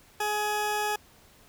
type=tone pair together; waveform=20% pulse; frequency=420 / 840 Hz; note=G#4 / G#5; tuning=+19 / +19 cents; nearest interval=octave; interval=1200 cents; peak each=-26 dBFS; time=0.2-0.96 s; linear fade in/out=5 ms; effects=pink hiss -57 dBFS RMS until 1.48 s